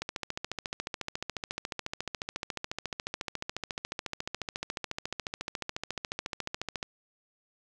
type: click train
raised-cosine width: 0.2 ms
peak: -16 dBFS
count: 97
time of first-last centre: 0.02-6.829 s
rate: 14.1 Hz
effects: none